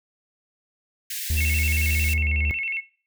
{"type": "high-pass noise", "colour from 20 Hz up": "white", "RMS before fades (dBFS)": -31, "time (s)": [1.1, 2.14], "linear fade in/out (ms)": 5, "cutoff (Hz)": 1600, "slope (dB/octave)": 96}
{"type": "tone with pitch glide", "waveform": "triangle", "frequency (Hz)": [77.78, 75.09], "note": ["D#2", "D2"], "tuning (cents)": [0, 39], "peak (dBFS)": -19, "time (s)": [1.3, 2.51], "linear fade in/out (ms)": 0, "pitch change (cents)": -61, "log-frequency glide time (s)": [2.19, 2.24]}
{"type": "tone with vibrato", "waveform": "sine", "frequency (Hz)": 2424, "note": "D#7", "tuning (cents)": -46, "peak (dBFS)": -25, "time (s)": [1.36, 2.81], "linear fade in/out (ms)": 20, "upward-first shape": "square", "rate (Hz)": 11, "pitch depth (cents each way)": 180}
{"effects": ["noise-tail reverb RT60 0.4 s tail -17 dB re dry"]}